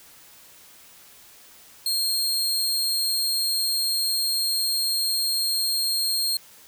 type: tone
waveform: sawtooth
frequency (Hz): 4226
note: C8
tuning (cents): +16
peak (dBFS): -19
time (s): 1.86-6.37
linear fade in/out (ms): 2
effects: white hiss -50 dBFS RMS until 6.67 s